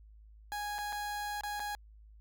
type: tone with dropouts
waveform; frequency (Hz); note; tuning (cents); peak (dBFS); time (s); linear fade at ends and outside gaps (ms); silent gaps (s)
30% pulse; 828; G#5; -5; -33; 0.52-1.75; 0; 0.783-0.787 / 0.924-0.928 / 1.409-1.435 / 1.596-1.602
effects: added 53 Hz sine -53 dBFS peak until 2.2 s